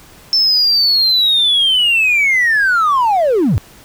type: linear sweep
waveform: triangle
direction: down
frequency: 5340 to 70.9 Hz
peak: -7 dBFS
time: 0.33-3.58 s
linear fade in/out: 0 ms
effects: tanh soft clip ceiling -6 dBFS + pink hiss -42 dBFS RMS until 3.84 s